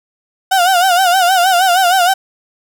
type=tone with vibrato; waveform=35% pulse; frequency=733 Hz; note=F#5; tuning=16 cents flat; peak=-7 dBFS; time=0.51-2.14 s; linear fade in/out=10 ms; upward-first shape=sine; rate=6.4 Hz; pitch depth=100 cents each way; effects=none